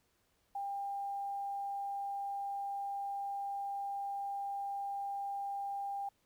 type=tone with quantisation; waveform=sine; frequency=798 Hz; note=G5; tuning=31 cents sharp; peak=-36 dBFS; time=0.55-6.09 s; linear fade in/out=5 ms; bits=11; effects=pink hiss -75 dBFS RMS until 6.25 s